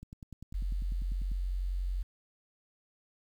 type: click train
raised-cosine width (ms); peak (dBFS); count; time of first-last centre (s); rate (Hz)
5; -32; 14; 0.03-1.317; 10.1
type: tone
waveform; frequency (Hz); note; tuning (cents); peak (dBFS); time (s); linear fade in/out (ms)
sine; 45.54; F#1; -27; -30; 0.54-2.03; 10
effects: 10-bit